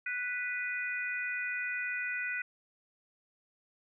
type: harmonic tone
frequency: 493.9 Hz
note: B4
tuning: in tune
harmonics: 3 / 4 / 5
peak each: -36 / -37 / -38 dBFS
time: 0.06-2.42 s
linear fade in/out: 5 ms
effects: none